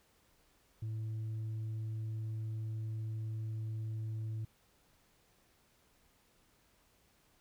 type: tone with tanh clipping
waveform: sine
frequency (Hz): 110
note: A2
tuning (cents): 0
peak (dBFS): -37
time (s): 0.82-4.45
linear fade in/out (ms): 5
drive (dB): 2
effects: pink hiss -70 dBFS RMS until 7.4 s